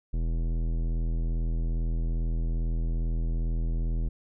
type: tone with tanh clipping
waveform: sine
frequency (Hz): 41.2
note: E1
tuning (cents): 0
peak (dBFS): -27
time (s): 0.13-4.09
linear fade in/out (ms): 10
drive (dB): 16
effects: none